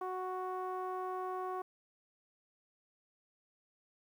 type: tone with low-pass filter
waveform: sawtooth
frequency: 370 Hz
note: F#4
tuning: in tune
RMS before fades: -39 dBFS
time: 0.01-1.62 s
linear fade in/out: 5 ms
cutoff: 1000 Hz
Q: 4.6
effects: 11-bit

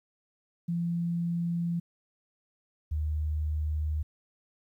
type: tone pair in turn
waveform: sine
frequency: 170.7 / 76.52 Hz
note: F3 / D#2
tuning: -39 / -28 cents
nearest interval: octave + major second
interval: 1389 cents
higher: first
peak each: -27 dBFS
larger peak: neither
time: 0.68-1.8 / 2.91-4.03 s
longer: neither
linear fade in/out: 10 ms
effects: 11-bit

